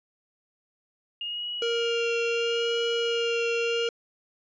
sine tone with vibrato, 2834 Hz, F7, 25 cents sharp, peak -30 dBFS, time 1.21-3.88 s, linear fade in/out 2 ms, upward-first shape sine, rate 0.76 Hz, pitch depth 49 cents each way
square tone, 466.2 Hz, A#4, in tune, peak -26 dBFS, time 1.62-3.89 s, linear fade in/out 2 ms
effects resampled to 16000 Hz

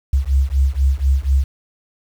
sine beating tone pair, 65.7 / 69.8 Hz, C2 / C#2, +8 / +13 cents, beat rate 4.1 Hz, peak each -16 dBFS, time 0.13-1.44 s, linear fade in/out 5 ms, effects 7-bit

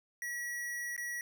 square tone with dropouts, 1926 Hz, B6, 44 cents flat, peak -37 dBFS, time 0.22-1.21 s, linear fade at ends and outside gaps 1 ms, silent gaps 0.964-0.978 s, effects none

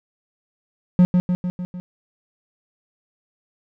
triangle tone with echo, 180 Hz, F#3, 47 cents flat, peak -7 dBFS, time 0.99-1.05 s, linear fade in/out 0 ms, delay 150 ms, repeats 5, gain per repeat -4 dB, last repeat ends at 1.8 s, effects none

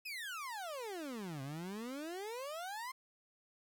30% pulse exponential two-way sweep, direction down then up, 2617 to 130.81 to 1068 Hz, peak -39 dBFS, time 0.05-2.92 s, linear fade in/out 10 ms, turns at 1.42 s, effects 12-bit

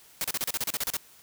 white noise bursts, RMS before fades -29 dBFS, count 12, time 0.21-0.968 s, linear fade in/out 0 ms, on 32 ms, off 34 ms, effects white hiss -55 dBFS RMS until 1.22 s

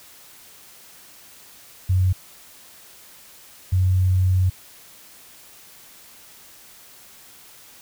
sine tone bursts at uneven times, 92.5 Hz, F#2, in tune, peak -15 dBFS, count 2, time 1.89-2.13 / 3.72-4.5 s, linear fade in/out 10 ms, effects white hiss -47 dBFS RMS until 7.81 s

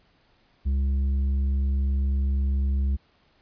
sine tone with tanh clipping, 68 Hz, C#2, 33 cents flat, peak -22 dBFS, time 0.65-2.97 s, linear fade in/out 20 ms, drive 6 dB, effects pink hiss -63 dBFS RMS until 3.41 s + resampled to 11025 Hz

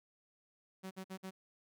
sawtooth tone bursts, 189 Hz, F#3, 37 cents sharp, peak -39 dBFS, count 4, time 0.83-1.31 s, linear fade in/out 20 ms, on 81 ms, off 52 ms, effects none

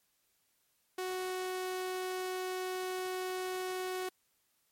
sawtooth tone, 370 Hz, F#4, in tune, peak -31 dBFS, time 0.98-4.09 s, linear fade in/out 5 ms, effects white hiss -75 dBFS RMS until 4.71 s + MP3 64 kbps

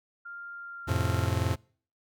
sine tone with pitch glide, 1396.9 to 1384 Hz, F6 to F6, 0 to -16 cents, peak -39 dBFS, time 0.25-1.27 s, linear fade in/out 10 ms, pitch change -16 cents, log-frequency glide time 0.53-1.04 s
45% pulse chord, F major, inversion none, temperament just, 87.31 / 109.13 / 130.96 Hz, F2 / A2 / C3, 0 / -14 / +2 cents, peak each -29 / -29 / -33 dBFS, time 0.87-1.56 s, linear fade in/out 20 ms
effects noise-tail reverb RT60 0.5 s tail -26 dB re dry

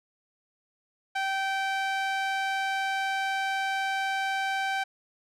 sawtooth tone with band-pass filter, 776 Hz, G5, 18 cents flat, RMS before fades -29 dBFS, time 1.15-4.84 s, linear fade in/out 10 ms, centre 1600 Hz, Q 0.78, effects none

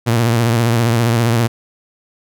sawtooth tone with vibrato, 116.54 Hz, A#2, in tune, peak -8 dBFS, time 0.06-1.48 s, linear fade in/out 20 ms, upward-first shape triangle, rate 15 Hz, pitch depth 80 cents each way, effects none

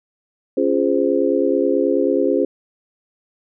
sine chord, Db major seventh, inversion none, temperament just, 277.2 / 346.5 / 415.8 / 519.7 Hz, Db4 / F4 / Ab4 / C5, 0 / -14 / +2 / -12 cents, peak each -20 dBFS, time 0.57-2.45 s, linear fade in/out 5 ms, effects none

